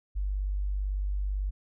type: tone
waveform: sine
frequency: 49 Hz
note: G1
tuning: in tune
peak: -27 dBFS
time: 0.15-1.51 s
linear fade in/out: 20 ms
effects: none